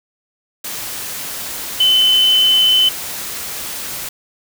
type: tone in noise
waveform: sine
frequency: 3039 Hz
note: F#7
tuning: 46 cents sharp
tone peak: -9 dBFS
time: 1.8-2.89 s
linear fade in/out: 5 ms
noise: white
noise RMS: -26 dBFS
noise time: 0.64-4.09 s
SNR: +14 dB
effects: none